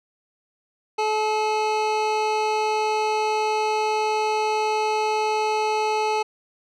square tone pair together, 430.4 / 860.8 Hz, A4 / A5, -38 / -38 cents, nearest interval octave, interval 1200 cents, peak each -25 / -23 dBFS, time 0.98-6.23 s, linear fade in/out 10 ms, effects low-pass 5000 Hz 12 dB/octave

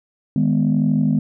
sine chord, G# minor, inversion second, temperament just, 155.74 / 207.7 / 249.2 Hz, D#3 / G#3 / B3, +2 / 0 / +16 cents, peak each -18 dBFS, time 0.36-1.19 s, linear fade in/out 2 ms, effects tanh soft clip ceiling -8 dBFS

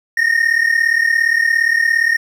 triangle tone pair together, 1827.4 / 1864.7 Hz, A#6 / A#6, -35 / 0 cents, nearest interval unison, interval 35 cents, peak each -13 dBFS, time 0.17-2.17 s, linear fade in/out 5 ms, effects none

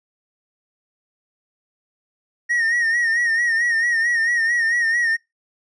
triangle tone with vibrato, 1864.7 Hz, A#6, in tune, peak -15 dBFS, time 2.49-5.17 s, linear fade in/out 20 ms, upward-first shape sine, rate 4.5 Hz, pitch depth 62 cents each way, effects noise-tail reverb RT60 0.2 s tail -25 dB re dry + resampled to 22050 Hz

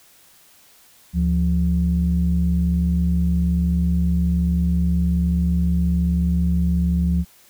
sine tone pair together, 73.41 / 174.61 Hz, D2 / F3, 0 / 0 cents, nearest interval octave + minor third, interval 1500 cents, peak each -18 dBFS, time 1.13-7.25 s, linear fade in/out 50 ms, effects tanh soft clip ceiling -9 dBFS + white hiss -52 dBFS RMS until 7.49 s

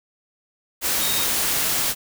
sine tone in noise, 3729 Hz, A#7, in tune, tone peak -27 dBFS, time 0.99-1.27 s, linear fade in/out 50 ms, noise white, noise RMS -22 dBFS, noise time 0.81-1.95 s, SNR -8 dB, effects none

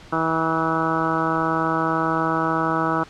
harmonic tone with a mistuned harmonic, 161.7 Hz, E3, 33 cents flat, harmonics 1 / 2 / 3 / 4 / 5 / 6 / 7 / 8 / 9, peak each -29 / -25 / -30 / -29 / -29 / -28 / -29 / -25 / -30 dBFS, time 0.12-3.04 s, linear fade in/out 10 ms, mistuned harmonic 9, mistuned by +32 cents, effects pink hiss -45 dBFS RMS until 3.09 s + low-pass 5000 Hz 12 dB/octave

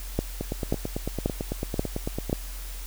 two click trains, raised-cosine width 2 ms, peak -10 / -15 dBFS, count 5 / 18, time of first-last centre 0.19-2.329 / 0.41-2.297 s, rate 1.87 / 9.01 Hz, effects added 43 Hz sine -34 dBFS peak until 2.86 s + white hiss -43 dBFS RMS until 2.86 s

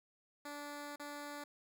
10% pulse tone with dropouts, 290.7 Hz, D4, 18 cents flat, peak -36 dBFS, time 0.45-1.44 s, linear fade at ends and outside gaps 5 ms, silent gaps 0.96-0.996 s, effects none

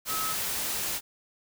sine tone in noise, 1287 Hz, E6, 42 cents flat, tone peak -32 dBFS, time 0.07-0.36 s, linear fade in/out 50 ms, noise white, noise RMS -31 dBFS, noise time 0.05-1.01 s, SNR -4 dB, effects none

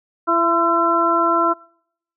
harmonic tone with a mistuned harmonic, 336 Hz, E4, 33 cents sharp, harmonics 1 / 2 / 3 / 4, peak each -21 / -22 / -20 / -17 dBFS, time 0.27-1.54 s, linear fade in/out 20 ms, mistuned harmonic 3, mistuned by +29 cents, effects noise-tail reverb RT60 0.7 s tail -26 dB re dry

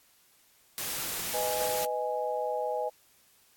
white noise, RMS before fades -34 dBFS, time 0.78-1.85 s, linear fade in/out 0 ms
sine chord, G# minor, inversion first, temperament just, 498.4 / 623 / 830.6 Hz, B4 / D#5 / G#5, +16 / +2 / 0 cents, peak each -33 dBFS, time 1.33-2.9 s, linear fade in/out 20 ms
effects white hiss -63 dBFS RMS until 3.56 s + AAC 64 kbps

